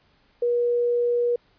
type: tone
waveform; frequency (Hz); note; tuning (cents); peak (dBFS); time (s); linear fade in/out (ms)
sine; 480.4; B4; -48; -19; 0.42-1.36; 5
effects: pink hiss -62 dBFS RMS until 1.58 s + resampled to 11025 Hz